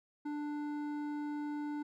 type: tone with hard clipping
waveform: sine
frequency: 295.2 Hz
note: D4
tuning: 9 cents sharp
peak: -38 dBFS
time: 0.25-1.83 s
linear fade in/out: 10 ms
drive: 10 dB
effects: none